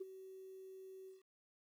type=tone with ADSR envelope; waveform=sine; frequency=379.5 Hz; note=F#4; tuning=44 cents sharp; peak=-39 dBFS; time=0-1.23 s; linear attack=13 ms; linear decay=23 ms; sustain=-12 dB; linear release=150 ms; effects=tanh soft clip ceiling -35 dBFS + 12-bit